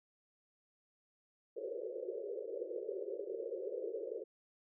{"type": "band-pass noise", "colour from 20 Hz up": "white", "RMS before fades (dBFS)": -42, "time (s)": [1.56, 4.24], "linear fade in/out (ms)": 10, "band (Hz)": [360, 550], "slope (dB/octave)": 96, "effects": []}